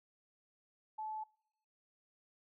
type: tone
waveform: sine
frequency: 866 Hz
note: A5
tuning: 28 cents flat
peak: -39 dBFS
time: 0.98-1.24 s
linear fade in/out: 10 ms
effects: noise-tail reverb RT60 0.8 s tail -25 dB re dry